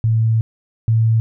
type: tone pair in turn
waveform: sine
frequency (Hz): 112.2 / 112.62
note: A2 / A2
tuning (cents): +34 / +41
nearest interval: unison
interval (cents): 7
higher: second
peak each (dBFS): -12 / -11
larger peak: second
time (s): 0.04-0.41 / 0.88-1.2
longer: first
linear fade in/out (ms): 0
effects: none